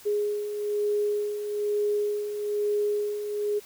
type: beating tone pair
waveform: sine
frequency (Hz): 414.5 / 415.6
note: G#4 / G#4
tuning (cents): -3 / +1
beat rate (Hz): 1.1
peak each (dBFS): -33 / -25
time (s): 0.05-3.6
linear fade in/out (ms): 20
effects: white hiss -50 dBFS RMS until 3.65 s